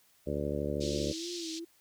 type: harmonic tone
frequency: 72.7 Hz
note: D2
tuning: 17 cents flat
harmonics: 1 / 2 / 3 / 4 / 5 / 6 / 7 / 8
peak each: -39 / -39 / -39 / -39 / -39 / -39 / -39 / -39 dBFS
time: 0.26-1.13 s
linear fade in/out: 20 ms
type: band-pass noise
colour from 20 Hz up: white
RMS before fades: -42 dBFS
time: 0.8-1.6 s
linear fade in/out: 20 ms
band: 3400 to 5700 Hz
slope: 24 dB/octave
type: tone with vibrato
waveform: sine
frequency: 335.3 Hz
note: E4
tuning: 30 cents sharp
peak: -38 dBFS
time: 0.82-1.65 s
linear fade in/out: 10 ms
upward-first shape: sine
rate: 2.5 Hz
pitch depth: 76 cents each way
effects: white hiss -66 dBFS RMS until 1.8 s